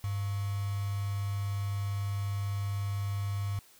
sine tone with quantisation, 100 Hz, G2, 35 cents sharp, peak -30 dBFS, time 0.04-3.59 s, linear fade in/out 0 ms, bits 7, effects white hiss -59 dBFS RMS until 3.79 s

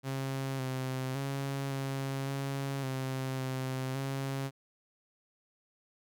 sawtooth tone with pitch steps, 134.7 / 130.5 / 137.6 / 135.8 / 137.5 / 132 / 130.9 / 135.9 Hz, C#3 / C3 / C#3 / C#3 / C#3 / C3 / C3 / C#3, -49 / -4 / -12 / -35 / -14 / +16 / +1 / -34 cents, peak -29 dBFS, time 0.03-4.51 s, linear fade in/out 50 ms, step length 560 ms, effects none

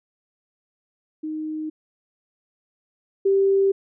sine tone pair in turn, 310.5 / 391.2 Hz, D#4 / G4, -3 / -4 cents, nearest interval major third, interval 399 cents, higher second, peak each -26 / -15 dBFS, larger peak second, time 1.23-1.7 / 3.25-3.72 s, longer neither, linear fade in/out 10 ms, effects none

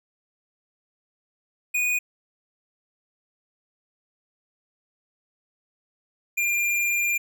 square tone pair in turn, 2469 / 2397 Hz, D#7 / D7, -14 / +35 cents, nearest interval minor second, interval 51 cents, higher first, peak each -22 dBFS, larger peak neither, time 1.74-1.99 / 6.37-7.18 s, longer second, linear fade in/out 10 ms, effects none

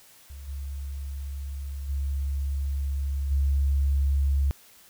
sine tone with level steps, 69.4 Hz, C#2, 3 cents sharp, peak -38 / -31 / -25 / -20 dBFS, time 0.3-4.51 s, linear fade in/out 0 ms, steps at 0.47 / 1.88 / 3.3 s, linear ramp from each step 20 ms, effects white hiss -54 dBFS RMS until 4.89 s

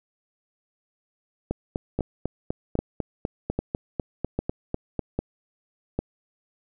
two click trains, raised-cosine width 2 ms, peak -11 / -12 dBFS, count 6 / 15, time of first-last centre 1.99-5.99 / 1.51-4.993 s, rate 1.25 / 4.02 Hz, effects none

